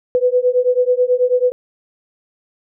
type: beating tone pair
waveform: sine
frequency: 493.9 / 503.1 Hz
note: B4 / B4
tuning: 0 / +32 cents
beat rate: 9.2 Hz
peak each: -15 dBFS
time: 0.15-1.52 s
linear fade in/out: 0 ms
effects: none